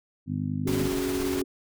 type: harmonic tone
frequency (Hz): 50.4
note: G1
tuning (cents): +49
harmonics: 2 / 3 / 4 / 5 / 6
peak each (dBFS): -33 / -31 / -35 / -31 / -43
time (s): 0.26-0.9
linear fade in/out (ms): 50
type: chord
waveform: sine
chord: C# suspended fourth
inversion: none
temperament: equal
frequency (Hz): 277.2 / 370 / 415.3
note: C#4 / F#4 / G#4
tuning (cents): 0 / 0 / 0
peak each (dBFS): -29 / -29 / -35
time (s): 0.65-1.44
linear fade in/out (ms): 20
type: noise with tremolo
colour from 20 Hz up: pink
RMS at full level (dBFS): -33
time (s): 0.67-1.42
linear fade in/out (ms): 5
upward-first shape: triangle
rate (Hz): 17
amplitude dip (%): 30
effects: none